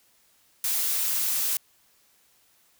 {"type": "noise", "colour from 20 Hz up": "blue", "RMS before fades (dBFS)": -26, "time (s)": [0.64, 1.57], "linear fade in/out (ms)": 2, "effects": ["white hiss -63 dBFS RMS until 2.79 s"]}